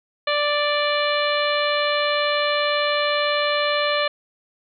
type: harmonic tone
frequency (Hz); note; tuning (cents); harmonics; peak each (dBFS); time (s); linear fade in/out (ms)
587.3; D5; 0; 1 / 2 / 3 / 4 / 5 / 6 / 7; -22 / -25 / -27 / -28 / -29 / -30 / -30; 0.27-4.08; 5
effects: none